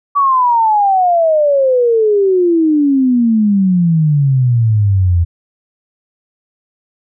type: exponential sweep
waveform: sine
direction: down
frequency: 1149 to 83.2 Hz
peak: -8 dBFS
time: 0.15-5.25 s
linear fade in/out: 20 ms
effects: none

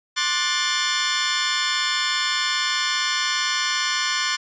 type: chord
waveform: 15% pulse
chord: D dominant seventh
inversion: third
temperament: just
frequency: 1057.2 / 1174.7 / 1468.3 / 1762 Hz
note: C6 / D6 / F#6 / A6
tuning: +18 / 0 / -14 / +2 cents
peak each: -20 / -23 / -20 / -18 dBFS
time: 0.16-4.37 s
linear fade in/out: 20 ms
effects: resampled to 16000 Hz

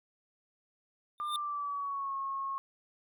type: tone with exponential growth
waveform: square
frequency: 3610 Hz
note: A7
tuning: 44 cents sharp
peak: -31 dBFS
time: 1.18-1.36 s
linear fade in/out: 1 ms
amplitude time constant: 38 ms
type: tone with pitch glide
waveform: sine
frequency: 1195 to 1089.5 Hz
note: D6 to C#6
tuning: +30 to -30 cents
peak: -33 dBFS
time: 1.2-2.58 s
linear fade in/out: 0 ms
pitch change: -160 cents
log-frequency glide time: 1.31-2.15 s
effects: none

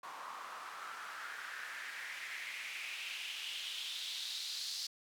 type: noise with band-pass filter sweep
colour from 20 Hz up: white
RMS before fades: -44 dBFS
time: 0.03-4.87 s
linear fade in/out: 5 ms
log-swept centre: 980 to 4600 Hz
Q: 3.7
effects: none

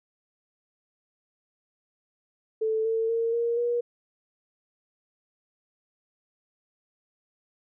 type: tone with pitch steps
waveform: sine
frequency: 440 / 449.2 / 458.7 / 468.3 / 478.2 Hz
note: A4 / A4 / A#4 / A#4 / A#4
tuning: 0 / +36 / -28 / +8 / +44 cents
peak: -23 dBFS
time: 2.61-3.81 s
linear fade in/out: 10 ms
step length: 240 ms
effects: none

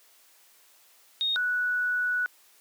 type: tone pair in turn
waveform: sine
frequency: 3717 / 1475.1 Hz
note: A#7 / F#6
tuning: -6 / -6 cents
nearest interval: octave + major third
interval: 1600 cents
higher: first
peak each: -24 dBFS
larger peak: neither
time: 1.21-1.36 / 1.36-2.26 s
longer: second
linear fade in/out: 0 ms
effects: white hiss -59 dBFS RMS until 2.6 s + high-pass 400 Hz 12 dB/octave

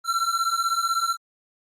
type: beating tone pair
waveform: square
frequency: 1345 / 1361 Hz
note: E6 / F6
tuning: +34 / -45 cents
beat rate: 16 Hz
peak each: -26 / -25 dBFS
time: 0.04-1.17 s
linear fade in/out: 50 ms
effects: low-pass 11000 Hz 12 dB/octave + Opus 48 kbps

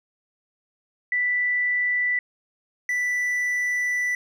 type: tone pair in turn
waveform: sine / triangle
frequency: 1975.5 / 1975.5 Hz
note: B6 / B6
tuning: 0 / 0 cents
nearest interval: unison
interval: 0 cents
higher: neither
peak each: -20 dBFS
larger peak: neither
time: 1.12-2.19 / 2.89-4.15 s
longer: second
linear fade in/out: 2 ms
effects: none

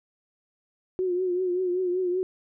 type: tone with vibrato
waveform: sine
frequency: 363.5 Hz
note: F#4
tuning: 31 cents flat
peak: -23 dBFS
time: 0.99-2.23 s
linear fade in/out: 0 ms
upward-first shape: triangle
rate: 5.2 Hz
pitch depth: 66 cents each way
effects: none

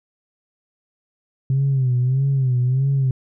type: tone with vibrato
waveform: sine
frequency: 130.81 Hz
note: C3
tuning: in tune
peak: -14 dBFS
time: 1.5-3.11 s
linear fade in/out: 2 ms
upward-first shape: sine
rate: 1.6 Hz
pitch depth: 98 cents each way
effects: tanh soft clip ceiling -12 dBFS

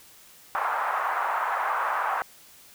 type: band-pass noise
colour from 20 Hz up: white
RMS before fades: -27 dBFS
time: 0.55-2.22 s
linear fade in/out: 0 ms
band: 780 to 1300 Hz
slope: 24 dB/octave
effects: white hiss -52 dBFS RMS until 2.74 s

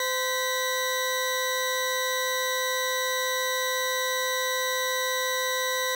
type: tone pair together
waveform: 20% pulse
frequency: 514.1 / 1951 Hz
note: C5 / B6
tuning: -31 / -22 cents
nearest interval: octave + major seventh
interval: 2309 cents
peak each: -23 dBFS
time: 0-5.95 s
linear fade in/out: 2 ms
effects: none

